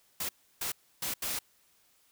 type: noise bursts at uneven times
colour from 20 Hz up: white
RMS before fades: -34 dBFS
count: 4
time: 0.2-0.29 / 0.61-0.72 / 1.02-1.14 / 1.22-1.39 s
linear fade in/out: 5 ms
effects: white hiss -67 dBFS RMS until 2.11 s